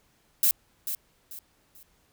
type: noise with echo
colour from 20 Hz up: violet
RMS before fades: -21 dBFS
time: 0.43-0.51 s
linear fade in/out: 2 ms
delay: 440 ms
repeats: 3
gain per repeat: -10 dB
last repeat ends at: 1.83 s
effects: pink hiss -66 dBFS RMS until 2.12 s